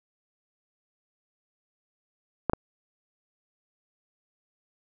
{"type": "clicks", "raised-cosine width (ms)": 1, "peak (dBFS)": -9, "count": 2, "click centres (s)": [2.497, 2.534], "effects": []}